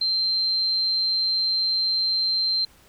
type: tone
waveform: sine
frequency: 4136 Hz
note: C8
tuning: 21 cents flat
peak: -20 dBFS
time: 0.01-2.65 s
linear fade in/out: 5 ms
effects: pink hiss -55 dBFS RMS until 2.88 s